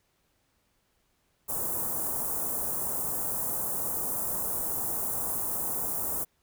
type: band-stop noise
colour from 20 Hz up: white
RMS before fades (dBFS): -31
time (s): 1.48-6.25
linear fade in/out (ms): 20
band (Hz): 1100 to 8800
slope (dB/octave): 24
effects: pink hiss -72 dBFS RMS until 6.42 s